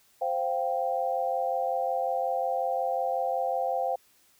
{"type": "chord", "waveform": "sine", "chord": "C suspended fourth", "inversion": "none", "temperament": "equal", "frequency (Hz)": [523.3, 698.5, 784], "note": ["C5", "F5", "G5"], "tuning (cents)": [0, 0, 0], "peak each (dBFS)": -30, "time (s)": [0.21, 3.96], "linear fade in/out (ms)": 10, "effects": ["white hiss -63 dBFS RMS until 4.39 s"]}